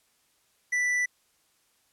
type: tone with tanh clipping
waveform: sine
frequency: 1975.5 Hz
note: B6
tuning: in tune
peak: -25 dBFS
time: 0.72-1.06 s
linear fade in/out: 10 ms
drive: 9 dB
effects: white hiss -68 dBFS RMS until 1.92 s + low-pass 12000 Hz 12 dB/octave